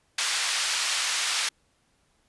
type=band-pass noise; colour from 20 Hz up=white; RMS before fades=-27 dBFS; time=0.18-1.49 s; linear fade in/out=5 ms; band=1200 to 5900 Hz; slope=12 dB/octave; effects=pink hiss -68 dBFS RMS until 2.28 s + resampled to 24000 Hz